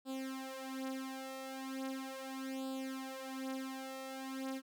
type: tone with flanger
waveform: sawtooth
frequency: 265 Hz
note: C4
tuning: 22 cents sharp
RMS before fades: -43 dBFS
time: 0.05-4.62 s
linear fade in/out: 50 ms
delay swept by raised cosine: 0.24 to 5.34 ms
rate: 0.38 Hz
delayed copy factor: +0.85
effects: none